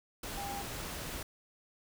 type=tone in noise; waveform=sine; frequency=801 Hz; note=G5; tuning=37 cents sharp; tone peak=-39 dBFS; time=0.37-0.62 s; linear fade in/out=5 ms; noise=pink; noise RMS=-41 dBFS; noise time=0.23-1.23 s; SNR=-1 dB; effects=none